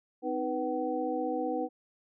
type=tone cluster; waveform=sine; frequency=256.6 / 311.9 / 491.5 / 759 Hz; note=C4 / D#4 / B4 / F#5; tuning=-34 / +4 / -8 / +44 cents; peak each=-37 / -34 / -33 / -35 dBFS; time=0.22-1.69 s; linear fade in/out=50 ms; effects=none